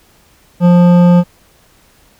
triangle tone with hard clipping, 175.8 Hz, F3, 12 cents sharp, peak -6 dBFS, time 0.6-1.24 s, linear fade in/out 50 ms, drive 15 dB, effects pink hiss -49 dBFS RMS until 2.19 s

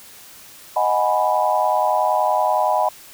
sine chord, G# minor seventh, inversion second, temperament equal, 622.3 / 740 / 830.6 / 987.8 Hz, D#5 / F#5 / G#5 / B5, 0 / 0 / 0 / 0 cents, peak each -21 dBFS, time 0.76-2.89 s, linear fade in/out 5 ms, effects white hiss -43 dBFS RMS until 3.13 s

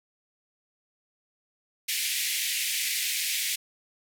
pink band-pass noise, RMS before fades -29 dBFS, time 1.88-3.56 s, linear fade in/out 10 ms, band 2000 to 16000 Hz, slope 48 dB/octave, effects none

